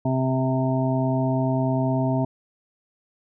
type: harmonic tone with a mistuned harmonic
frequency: 130.81 Hz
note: C3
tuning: in tune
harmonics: 1 / 2 / 3 / 5 / 6 / 7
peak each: -23 / -24 / -33 / -27 / -39 / -32 dBFS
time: 0.05-2.25 s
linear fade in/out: 5 ms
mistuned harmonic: 1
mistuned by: +17 cents
effects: none